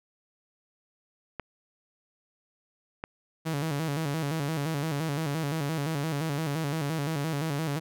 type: clicks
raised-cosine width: 0.5 ms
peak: -19 dBFS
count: 2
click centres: 1.397 / 3.039 s
type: tone with vibrato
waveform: sawtooth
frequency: 151.2 Hz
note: D#3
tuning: 49 cents flat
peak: -24 dBFS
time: 3.45-7.8 s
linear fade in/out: 20 ms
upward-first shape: square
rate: 5.8 Hz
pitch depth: 110 cents each way
effects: none